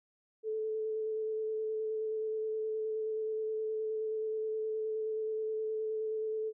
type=tone with vibrato; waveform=sine; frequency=436.2 Hz; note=A4; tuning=15 cents flat; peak=-32 dBFS; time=0.43-6.53 s; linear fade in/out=50 ms; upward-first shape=square; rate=9.5 Hz; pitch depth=10 cents each way; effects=none